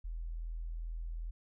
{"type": "tone", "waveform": "sine", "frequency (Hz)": 41.24, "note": "E1", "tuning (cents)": 2, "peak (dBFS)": -37, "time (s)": [0.04, 1.31], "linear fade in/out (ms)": 10, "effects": []}